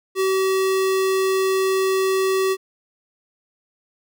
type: tone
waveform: square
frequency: 381.5 Hz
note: G4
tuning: 47 cents flat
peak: -18 dBFS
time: 0.15-2.57 s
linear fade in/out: 50 ms
effects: none